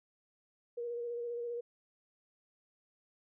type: tone with vibrato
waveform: sine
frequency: 475.2 Hz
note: A#4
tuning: 33 cents sharp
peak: -36 dBFS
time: 0.77-1.61 s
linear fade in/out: 10 ms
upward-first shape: square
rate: 15 Hz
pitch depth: 18 cents each way
effects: none